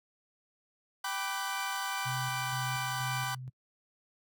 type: chord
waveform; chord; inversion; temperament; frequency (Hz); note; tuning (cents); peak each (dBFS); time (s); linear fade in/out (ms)
sawtooth; G major seventh; none; equal with one note detuned; 784 / 987.8 / 1174.7 / 1507.6; G5 / B5 / D6 / F#6; 0 / 0 / 0 / +32; -35; 1.04-3.35; 5
type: tone with tremolo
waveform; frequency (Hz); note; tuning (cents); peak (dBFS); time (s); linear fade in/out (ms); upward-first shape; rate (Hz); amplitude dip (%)
sine; 128.2; C3; -35; -35; 2.05-3.5; 20; square; 2.1; 40
effects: noise-tail reverb RT60 0.1 s tail -26 dB re dry